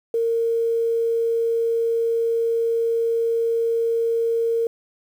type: tone with quantisation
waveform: sine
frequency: 460 Hz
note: A#4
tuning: 23 cents flat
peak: -18 dBFS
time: 0.14-4.67 s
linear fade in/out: 2 ms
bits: 8
effects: none

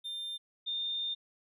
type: tone pair in turn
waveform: triangle / sine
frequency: 3600 / 3623 Hz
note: A7 / A7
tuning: +39 / +50 cents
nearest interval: unison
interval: 11 cents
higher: second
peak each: -35 / -32 dBFS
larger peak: second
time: 0.04-0.38 / 0.66-1.15 s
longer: second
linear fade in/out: 20 ms
effects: none

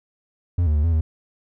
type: tone with pitch steps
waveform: triangle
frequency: 87.3 / 76 / 74.3 / 83.5 / 79.1 Hz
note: F2 / D#2 / D2 / E2 / D#2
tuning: 0 / -40 / +21 / +23 / +29 cents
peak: -14 dBFS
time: 0.58-1.01 s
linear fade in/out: 5 ms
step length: 86 ms
effects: none

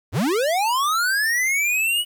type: linear sweep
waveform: square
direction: up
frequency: 70.3 to 2960 Hz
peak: -19 dBFS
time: 0.12-2.05 s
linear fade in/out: 50 ms
effects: 9-bit

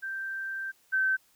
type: tone pair in turn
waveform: sine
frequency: 1568 / 1542 Hz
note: G6 / G6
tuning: 0 / -29 cents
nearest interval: unison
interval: 29 cents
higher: first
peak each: -32 / -23 dBFS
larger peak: second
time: 0.02-0.72 / 0.92-1.17 s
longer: first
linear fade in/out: 20 ms
effects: white hiss -65 dBFS RMS until 1.35 s

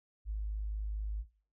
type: tone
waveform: sine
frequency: 52.3 Hz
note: G#1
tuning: 13 cents sharp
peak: -33 dBFS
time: 0.25-1.25 s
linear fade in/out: 50 ms
effects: noise-tail reverb RT60 0.4 s tail -18 dB re dry

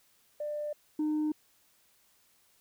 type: tone pair in turn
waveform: sine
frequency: 595 / 305.2 Hz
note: D5 / D#4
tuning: +22 / -33 cents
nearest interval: octave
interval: 1155 cents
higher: first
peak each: -32 / -25 dBFS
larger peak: second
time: 0.4-0.73 / 0.99-1.32 s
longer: neither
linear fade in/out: 5 ms
effects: tanh soft clip ceiling -26 dBFS + white hiss -67 dBFS RMS until 2.6 s

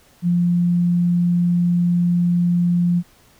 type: tone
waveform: sine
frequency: 174.61 Hz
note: F3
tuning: in tune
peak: -14 dBFS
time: 0.22-3.03 s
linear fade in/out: 50 ms
effects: pink hiss -53 dBFS RMS until 3.39 s

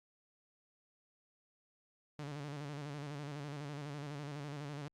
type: tone with vibrato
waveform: sawtooth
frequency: 145 Hz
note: D3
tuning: 22 cents flat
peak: -38 dBFS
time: 2.19-4.88 s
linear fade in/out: 0 ms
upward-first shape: square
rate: 12 Hz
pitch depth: 58 cents each way
effects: low-pass 7000 Hz 12 dB/octave + Opus 48 kbps

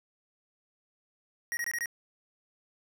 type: tone bursts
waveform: square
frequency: 1890 Hz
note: A#6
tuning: 23 cents sharp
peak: -31 dBFS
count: 5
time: 1.52-1.858 s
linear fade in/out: 0 ms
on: 50 ms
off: 22 ms
effects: none

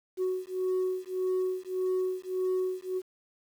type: beating tone pair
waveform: sine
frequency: 370 / 371.7 Hz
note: F#4 / F#4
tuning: 0 / +8 cents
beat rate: 1.7 Hz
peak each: -29 dBFS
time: 0.17-3.02 s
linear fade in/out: 50 ms
effects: tanh soft clip ceiling -24 dBFS + 9-bit

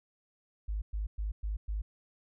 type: tone bursts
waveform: sine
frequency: 51.91 Hz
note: G#1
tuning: in tune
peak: -31 dBFS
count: 5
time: 0.68-1.82 s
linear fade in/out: 10 ms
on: 140 ms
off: 110 ms
effects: none

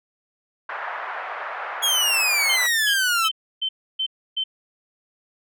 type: band-pass noise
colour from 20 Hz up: white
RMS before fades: -31 dBFS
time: 0.69-2.67 s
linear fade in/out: 5 ms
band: 640 to 1700 Hz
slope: 24 dB/octave
type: exponential sweep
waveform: sawtooth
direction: down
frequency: 3350 to 1280 Hz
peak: -15 dBFS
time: 1.82-3.29 s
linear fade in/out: 20 ms
type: tone bursts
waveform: sine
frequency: 3087 Hz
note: G7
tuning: 27 cents flat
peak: -21 dBFS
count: 6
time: 2.49-4.44 s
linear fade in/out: 10 ms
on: 75 ms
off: 300 ms
effects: none

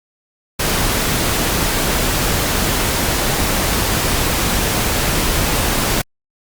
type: noise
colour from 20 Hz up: pink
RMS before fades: -17 dBFS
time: 0.59-6.02 s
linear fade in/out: 10 ms
effects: Opus 48 kbps

